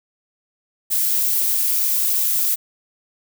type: noise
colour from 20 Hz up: violet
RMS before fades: -19 dBFS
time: 0.9-2.56 s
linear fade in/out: 20 ms
effects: none